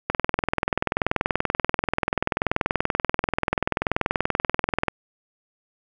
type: click train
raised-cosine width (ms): 0.5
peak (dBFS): -5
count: 100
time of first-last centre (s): 0.1-4.883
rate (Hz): 20.7
effects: none